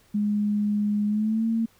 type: tone with pitch glide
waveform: sine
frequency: 207.7 to 226.5 Hz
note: G#3 to A#3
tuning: 0 to -50 cents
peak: -21 dBFS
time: 0.14-1.66 s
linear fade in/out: 10 ms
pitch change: +150 cents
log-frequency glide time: 1.07-1.47 s
effects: pink hiss -60 dBFS RMS until 1.79 s